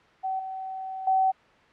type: tone with level steps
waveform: sine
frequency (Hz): 761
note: F#5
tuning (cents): +48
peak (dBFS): -26 / -32 / -19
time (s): 0.23-1.32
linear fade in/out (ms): 20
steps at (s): 0.39 / 1.07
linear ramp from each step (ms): 5
effects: white hiss -56 dBFS RMS until 1.72 s + low-pass 2000 Hz 12 dB/octave